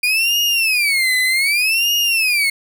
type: tone with vibrato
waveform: 35% pulse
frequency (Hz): 2400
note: D7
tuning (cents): +37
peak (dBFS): -12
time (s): 0.03-2.5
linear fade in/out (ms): 5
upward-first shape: sine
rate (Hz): 0.65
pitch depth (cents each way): 300
effects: none